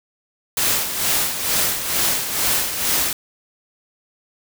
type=noise with tremolo; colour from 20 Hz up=white; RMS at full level=-18 dBFS; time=0.57-3.13 s; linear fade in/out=2 ms; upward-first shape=sine; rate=2.2 Hz; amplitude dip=60%; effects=none